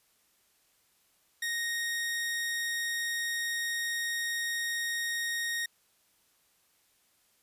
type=tone; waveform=sawtooth; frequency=1864.7 Hz; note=A#6; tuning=in tune; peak=-27 dBFS; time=1.42-5.66 s; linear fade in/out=5 ms; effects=white hiss -69 dBFS RMS until 7.42 s + resampled to 32000 Hz